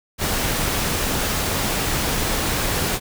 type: noise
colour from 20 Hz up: pink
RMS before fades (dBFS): -22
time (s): 0.18-3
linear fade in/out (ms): 50
effects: none